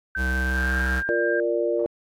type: tone with pitch glide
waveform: sine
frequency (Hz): 1545 to 1594.9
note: G6 to G6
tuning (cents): -26 to +29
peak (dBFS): -25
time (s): 0.15-1.4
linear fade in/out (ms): 2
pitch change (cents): +55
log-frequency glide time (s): 0.27-0.84
type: tone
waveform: square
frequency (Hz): 64.7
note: C2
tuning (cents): -19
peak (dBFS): -24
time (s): 0.16-1.03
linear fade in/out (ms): 50
type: chord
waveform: sine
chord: Bb major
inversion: second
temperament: equal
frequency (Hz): 349.2 / 466.2 / 587.3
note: F4 / Bb4 / D5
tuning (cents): 0 / 0 / 0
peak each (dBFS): -25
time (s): 1.09-1.86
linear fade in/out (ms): 0
effects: AAC 48 kbps